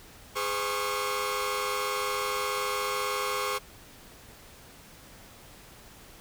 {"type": "tone cluster", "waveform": "sawtooth", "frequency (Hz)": [414.2, 511, 1096, 1217, 1365], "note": ["G#4", "C5", "C#6", "D#6", "F6"], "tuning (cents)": [-5, -41, -20, -39, -40], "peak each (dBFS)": [-31, -31, -28, -34, -36], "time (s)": [0.35, 3.59], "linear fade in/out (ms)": 20, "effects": ["pink hiss -51 dBFS RMS until 6.2 s"]}